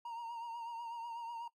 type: tone with vibrato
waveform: triangle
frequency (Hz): 932.3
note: A#5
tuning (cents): 0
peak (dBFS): -39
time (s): 0.05-1.48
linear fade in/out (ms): 5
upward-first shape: triangle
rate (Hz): 8.1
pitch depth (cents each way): 50
effects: noise-tail reverb RT60 0.1 s tail -20 dB re dry + AAC 64 kbps